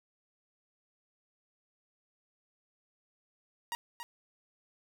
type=tone with echo; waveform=sawtooth; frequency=945 Hz; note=A#5; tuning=23 cents sharp; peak=-30 dBFS; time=3.72-3.75 s; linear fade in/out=0 ms; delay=280 ms; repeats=1; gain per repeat=-7 dB; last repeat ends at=4.03 s; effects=11-bit